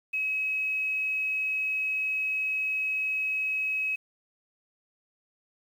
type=tone with quantisation; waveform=sine; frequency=2557 Hz; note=D#7; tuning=47 cents sharp; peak=-26 dBFS; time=0.13-3.96 s; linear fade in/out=10 ms; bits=9; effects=none